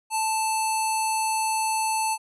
square tone with low-pass filter, 880 Hz, A5, in tune, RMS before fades -25 dBFS, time 0.1-2.18 s, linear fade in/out 50 ms, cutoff 9800 Hz, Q 3.9, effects none

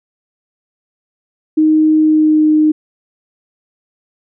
sine tone with pitch glide, 311.1 to 307.5 Hz, D#4 to D#4, 0 to -20 cents, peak -7 dBFS, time 1.57-2.72 s, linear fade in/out 10 ms, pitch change -20 cents, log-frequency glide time 1.97-2.47 s, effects none

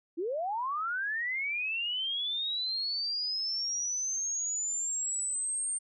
sine linear sweep, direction up, 308 to 8770 Hz, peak -30 dBFS, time 0.17-5.79 s, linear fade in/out 20 ms, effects none

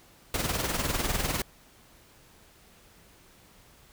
pink noise with tremolo, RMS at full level -27 dBFS, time 0.34-1.42 s, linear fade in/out 2 ms, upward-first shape sine, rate 20 Hz, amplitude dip 60%, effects pink hiss -57 dBFS RMS until 3.92 s

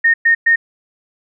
sine tone bursts, 1842 Hz, A#6, 21 cents flat, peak -8 dBFS, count 3, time 0.04-0.56 s, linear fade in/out 10 ms, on 100 ms, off 110 ms, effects none

